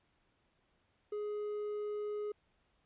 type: tone with hard clipping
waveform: sine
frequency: 417.8 Hz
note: G#4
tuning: 10 cents sharp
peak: -37 dBFS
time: 1.12-2.32 s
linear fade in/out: 5 ms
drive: 3 dB
effects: pink hiss -75 dBFS RMS until 2.85 s + resampled to 8000 Hz